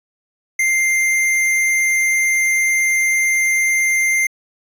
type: tone with hard clipping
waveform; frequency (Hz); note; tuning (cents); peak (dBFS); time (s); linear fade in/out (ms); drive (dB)
triangle; 2097; C7; +3; -15; 0.59-4.27; 5; 18
effects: resampled to 32000 Hz